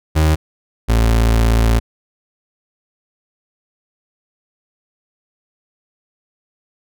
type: tone pair in turn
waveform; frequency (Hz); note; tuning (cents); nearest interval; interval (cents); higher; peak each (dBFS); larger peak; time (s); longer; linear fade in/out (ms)
35% pulse; 77.9 / 56.52; D#2 / A1; +3 / +47; tritone; 556; first; -9; neither; 0.15-0.36 / 0.88-1.8; second; 20
effects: none